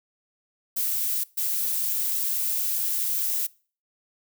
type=noise bursts at uneven times; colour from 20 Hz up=violet; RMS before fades=-26 dBFS; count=2; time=0.76-1.24 / 1.37-3.47 s; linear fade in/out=10 ms; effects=noise-tail reverb RT60 0.4 s tail -23 dB re dry